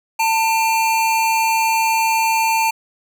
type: tone pair together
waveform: square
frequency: 896 / 2392 Hz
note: A5 / D7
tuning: +31 / +31 cents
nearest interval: octave + perfect fourth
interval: 1700 cents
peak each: -16 / -23 dBFS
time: 0.19-2.71 s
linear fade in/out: 10 ms
effects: none